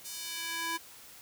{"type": "tone with high-pass filter sweep", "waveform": "square", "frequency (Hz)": 331.8, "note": "E4", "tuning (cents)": 11, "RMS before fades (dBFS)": -37, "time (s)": [0.04, 0.78], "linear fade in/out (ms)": 20, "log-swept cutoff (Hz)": [6500, 870], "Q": 0.9, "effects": ["white hiss -52 dBFS RMS until 1.21 s"]}